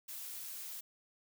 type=noise; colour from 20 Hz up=blue; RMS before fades=-45 dBFS; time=0.08-0.81 s; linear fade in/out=10 ms; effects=none